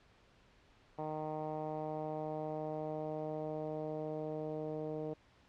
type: tone with low-pass filter sweep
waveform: 10% pulse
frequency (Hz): 154.5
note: D#3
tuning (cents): -12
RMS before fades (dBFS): -40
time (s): 0.98-5.14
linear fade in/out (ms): 10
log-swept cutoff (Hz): 830 to 510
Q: 2.1
effects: pink hiss -66 dBFS RMS until 5.48 s + low-pass 4000 Hz 12 dB/octave